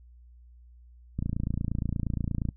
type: click train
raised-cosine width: 5 ms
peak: -17 dBFS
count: 38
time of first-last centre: 1.19-2.488 s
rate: 28.5 Hz
effects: noise-tail reverb RT60 0.1 s tail -22 dB re dry + added 60 Hz sine -50 dBFS peak until 2.56 s